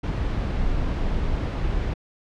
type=noise; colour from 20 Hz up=brown; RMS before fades=-24 dBFS; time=0.03-1.94 s; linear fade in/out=10 ms; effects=low-pass 4000 Hz 12 dB/octave